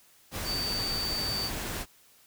sine tone in noise, 4594 Hz, D8, 39 cents flat, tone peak -30 dBFS, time 0.44-1.51 s, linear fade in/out 50 ms, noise pink, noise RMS -35 dBFS, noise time 0.31-1.86 s, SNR +2 dB, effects white hiss -60 dBFS RMS until 2.26 s

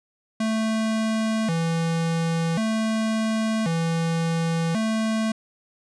square tone with vibrato, 191 Hz, G3, 45 cents flat, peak -22 dBFS, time 0.4-5.32 s, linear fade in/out 5 ms, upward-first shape square, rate 0.46 Hz, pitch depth 250 cents each way, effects resampled to 22050 Hz

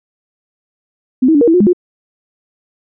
sine tone with pitch steps, 256.2 / 320.5 / 287.7 / 472.8 / 328.2 / 360.2 / 207.4 / 357.7 Hz, C4 / E4 / D4 / A#4 / E4 / F#4 / G#3 / F4, -36 / -49 / -36 / +24 / -8 / -46 / -2 / +41 cents, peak -6 dBFS, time 1.22-1.732 s, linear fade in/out 10 ms, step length 64 ms, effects none

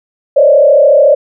sine tone with frequency modulation, 576 Hz, D5, 34 cents flat, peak -3 dBFS, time 0.36-1.15 s, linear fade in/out 10 ms, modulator 33.8 Hz, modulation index 1.4, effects none

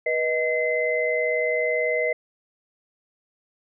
sine tone cluster, 486.8 / 625 / 2054 Hz, B4 / D#5 / C7, -25 / +8 / -33 cents, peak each -25 dBFS, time 0.06-2.13 s, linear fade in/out 5 ms, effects none

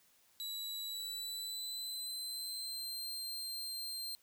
sawtooth tone with pitch glide, 3928 to 4162 Hz, B7 to C8, -10 to -10 cents, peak -37 dBFS, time 0.4-4.15 s, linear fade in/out 0 ms, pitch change +100 cents, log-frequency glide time 0.87-3.07 s, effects white hiss -69 dBFS RMS until 4.22 s

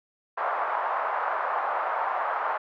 white band-pass noise, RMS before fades -28 dBFS, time 0.37-2.58 s, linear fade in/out 10 ms, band 670 to 1200 Hz, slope 24 dB/octave, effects none

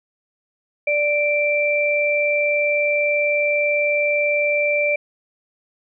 sine tone pair together, 587.3 / 2349 Hz, D5 / D7, 0 / 0 cents, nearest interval 2 octaves, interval 2400 cents, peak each -19 dBFS, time 0.87-4.96 s, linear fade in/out 5 ms, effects none

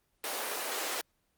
pink high-pass noise, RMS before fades -35 dBFS, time 0.24-1.01 s, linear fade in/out 0 ms, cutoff 400 Hz, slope 24 dB/octave, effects pink hiss -75 dBFS RMS until 1.37 s + Opus 24 kbps

